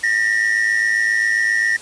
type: tone pair together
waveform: triangle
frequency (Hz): 1808 / 1915.5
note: A6 / A#6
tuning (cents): +47 / +47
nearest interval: minor second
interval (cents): 100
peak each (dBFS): -16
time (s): 0.03-1.77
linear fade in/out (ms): 10
effects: white hiss -37 dBFS RMS until 1.81 s + resampled to 22050 Hz